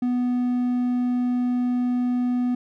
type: tone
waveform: triangle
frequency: 246.9 Hz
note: B3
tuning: in tune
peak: -18 dBFS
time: 0.02-2.55 s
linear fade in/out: 5 ms
effects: none